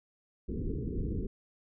pink low-pass noise, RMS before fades -34 dBFS, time 0.48-1.27 s, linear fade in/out 10 ms, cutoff 460 Hz, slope 96 dB/octave, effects none

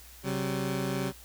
20% pulse tone pair together, 134.56 / 190.3 Hz, C3 / F#3, +49 / +49 cents, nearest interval tritone, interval 600 cents, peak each -27 dBFS, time 0.23-1.13 s, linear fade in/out 50 ms, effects added 60 Hz sine -52 dBFS peak until 1.24 s + white hiss -52 dBFS RMS until 1.24 s

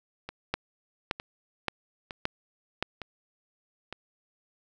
two click trains, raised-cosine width 0.3 ms, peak -21 / -11 dBFS, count 5 / 5, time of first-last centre 0.29-3.926 / 0.54-2.826 s, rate 1.1 / 1.75 Hz, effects none

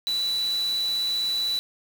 sine tone in noise, 3958 Hz, B7, 3 cents sharp, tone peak -23 dBFS, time 0.07-1.59 s, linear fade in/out 0 ms, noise white, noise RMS -39 dBFS, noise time 0.07-1.59 s, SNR +13 dB, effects none

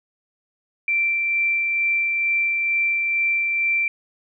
sine tone with tremolo, 2349 Hz, D7, in tune, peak -17 dBFS, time 0.88-3.88 s, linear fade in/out 2 ms, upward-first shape sine, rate 2.2 Hz, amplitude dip 25%, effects none

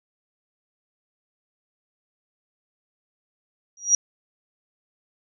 sine tone with exponential growth, 5750 Hz, F8, 50 cents sharp, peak -10 dBFS, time 3.77-3.95 s, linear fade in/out 2 ms, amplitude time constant 38 ms, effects none

